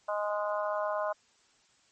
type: harmonic tone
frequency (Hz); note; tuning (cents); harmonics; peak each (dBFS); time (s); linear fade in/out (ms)
207.7; G#3; 0; 3 / 4 / 5 / 6 / 7; -31 / -39 / -35 / -39 / -42; 0.08-1.13; 10
effects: white hiss -66 dBFS RMS until 1.91 s + MP3 32 kbps